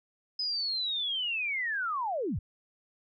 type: linear sweep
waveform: sine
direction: down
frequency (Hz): 5070 to 55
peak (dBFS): -29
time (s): 0.39-2.39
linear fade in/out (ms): 5
effects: none